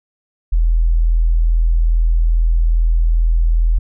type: tone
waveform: sine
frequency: 41.2 Hz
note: E1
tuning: in tune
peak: -10 dBFS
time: 0.52-3.79 s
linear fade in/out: 10 ms
effects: none